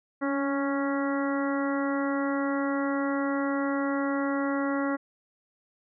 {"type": "harmonic tone with a mistuned harmonic", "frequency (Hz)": 277.2, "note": "C#4", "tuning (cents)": 0, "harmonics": [1, 2, 3, 4, 5, 6, 7], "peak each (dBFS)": [-27, -32, -38, -36, -36, -42, -39], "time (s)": [0.21, 4.97], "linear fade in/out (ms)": 20, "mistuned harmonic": 1, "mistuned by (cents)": 23, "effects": []}